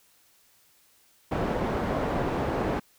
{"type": "low-pass noise", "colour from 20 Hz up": "white", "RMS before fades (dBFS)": -28, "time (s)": [1.31, 2.8], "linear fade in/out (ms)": 10, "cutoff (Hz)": 680, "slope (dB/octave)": 12, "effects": ["white hiss -62 dBFS RMS until 2.98 s"]}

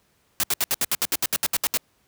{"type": "noise bursts", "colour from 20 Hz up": "white", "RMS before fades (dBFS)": -22, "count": 14, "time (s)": [0.4, 1.773], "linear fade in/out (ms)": 0, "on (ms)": 34, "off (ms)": 69, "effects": ["pink hiss -65 dBFS RMS until 2.07 s", "high-pass 60 Hz 12 dB/octave"]}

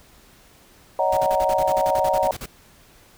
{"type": "chord", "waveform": "sine", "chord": "D# minor seventh", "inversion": "third", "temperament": "just", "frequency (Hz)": [560, 622.3, 746.7, 933.4], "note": ["C#5", "D#5", "F#5", "A#5"], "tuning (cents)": [18, 0, 16, 2], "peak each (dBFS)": -23, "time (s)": [0.99, 2.31], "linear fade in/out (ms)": 2}
{"type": "noise bursts", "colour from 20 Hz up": "pink", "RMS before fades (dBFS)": -33, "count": 15, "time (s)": [1.12, 2.46], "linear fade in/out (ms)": 5, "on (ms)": 52, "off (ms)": 40}
{"effects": ["pink hiss -52 dBFS RMS until 3.17 s"]}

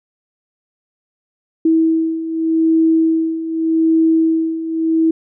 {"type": "beating tone pair", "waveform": "sine", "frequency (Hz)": [323.1, 323.94], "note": ["E4", "E4"], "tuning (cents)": [-35, -30], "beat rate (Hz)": 0.84, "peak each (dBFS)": [-18, -13], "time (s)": [1.65, 5.11], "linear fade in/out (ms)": 5, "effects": []}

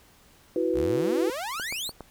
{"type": "chord", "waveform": "sine", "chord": "E suspended second", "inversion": "none", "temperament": "equal", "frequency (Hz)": [329.6, 370, 493.9], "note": ["E4", "F#4", "B4"], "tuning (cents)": [0, 0, 0], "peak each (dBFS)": -27, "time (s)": [0.56, 1.3], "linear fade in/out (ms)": 2}
{"type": "exponential sweep", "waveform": "sawtooth", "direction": "up", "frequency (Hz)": [55, 4780], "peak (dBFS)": -27, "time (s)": [0.73, 1.92], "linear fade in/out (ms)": 50}
{"type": "clicks", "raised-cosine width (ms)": 1, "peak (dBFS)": -24, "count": 4, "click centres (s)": [1.598, 1.725, 1.893, 2.007]}
{"effects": ["pink hiss -57 dBFS RMS until 2.1 s"]}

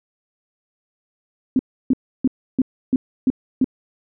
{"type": "tone bursts", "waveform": "sine", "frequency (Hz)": 258.7, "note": "C4", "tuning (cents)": -19, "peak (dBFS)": -12, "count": 7, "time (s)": [1.56, 3.644], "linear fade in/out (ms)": 2, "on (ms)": 32, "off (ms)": 310, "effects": []}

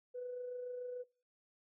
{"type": "tone with amplitude modulation", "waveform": "sine", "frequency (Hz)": 495.4, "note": "B4", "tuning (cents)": 5, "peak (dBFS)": -38, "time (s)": [0.14, 1.04], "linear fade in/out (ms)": 20, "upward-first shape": "sine", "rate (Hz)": 26.9, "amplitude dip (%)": 35, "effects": ["noise-tail reverb RT60 0.4 s tail -23 dB re dry", "tanh soft clip ceiling -35 dBFS"]}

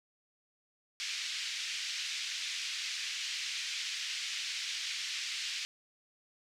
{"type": "band-pass noise", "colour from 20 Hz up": "pink", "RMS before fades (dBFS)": -38, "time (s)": [1, 5.65], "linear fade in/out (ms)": 0, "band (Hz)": [2200, 6200], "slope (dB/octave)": 24, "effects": []}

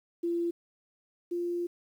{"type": "tone pair in turn", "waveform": "sine", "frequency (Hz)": [341.8, 348], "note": ["F4", "F4"], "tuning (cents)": [-37, -6], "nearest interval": "unison", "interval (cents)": 31, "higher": "second", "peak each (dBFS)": [-27, -29], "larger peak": "first", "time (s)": [[0.23, 0.51], [1.31, 1.67]], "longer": "second", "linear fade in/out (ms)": 10, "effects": ["10-bit"]}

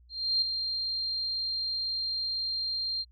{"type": "tone with ADSR envelope", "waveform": "sine", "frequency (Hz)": 4186, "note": "C8", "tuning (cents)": 0, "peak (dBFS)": -22, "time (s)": [0.09, 3.05], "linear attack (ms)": 330, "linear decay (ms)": 3, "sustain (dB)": -7, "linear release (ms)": 42, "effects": ["added 60 Hz sine -55 dBFS peak until 3.11 s"]}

